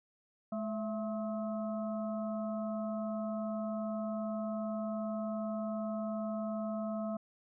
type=harmonic tone with a mistuned harmonic; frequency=213.7 Hz; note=G#3; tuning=50 cents sharp; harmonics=1 / 3 / 5 / 6; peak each=-36 / -38 / -51 / -48 dBFS; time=0.52-7.17 s; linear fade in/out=5 ms; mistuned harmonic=3; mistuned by=+60 cents; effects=none